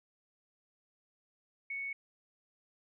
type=tone; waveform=sine; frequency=2217 Hz; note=C#7; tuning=in tune; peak=-36 dBFS; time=1.7-1.93 s; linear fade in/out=5 ms; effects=none